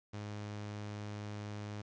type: tone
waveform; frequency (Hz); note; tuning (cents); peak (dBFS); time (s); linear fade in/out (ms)
sawtooth; 104.2; G#2; +6; -37; 0.13-1.82; 10
effects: resampled to 16000 Hz + 11-bit